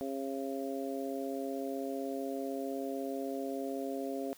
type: harmonic tone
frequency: 135.9 Hz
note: C#3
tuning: 34 cents flat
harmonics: 2 / 3 / 4 / 5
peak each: -38 / -40 / -41 / -42 dBFS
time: 0.01-4.33 s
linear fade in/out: 0 ms
effects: white hiss -58 dBFS RMS until 4.37 s